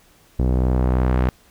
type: tone with low-pass filter sweep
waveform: sawtooth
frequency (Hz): 63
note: B1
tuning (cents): +35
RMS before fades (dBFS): -18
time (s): 0.39-1.29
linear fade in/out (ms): 0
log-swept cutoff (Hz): 450 to 2000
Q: 0.77
effects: pink hiss -54 dBFS RMS until 1.5 s